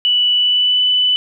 sine tone with pitch glide, 2960 to 2991 Hz, F#7 to F#7, 0 to +18 cents, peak -11 dBFS, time 0.05-1.16 s, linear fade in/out 0 ms, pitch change +18 cents, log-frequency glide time 0.33-0.83 s, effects none

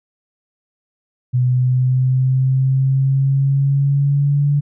sine exponential sweep, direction up, 124.9 to 144.6 Hz, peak -12 dBFS, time 1.33-4.61 s, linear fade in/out 20 ms, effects none

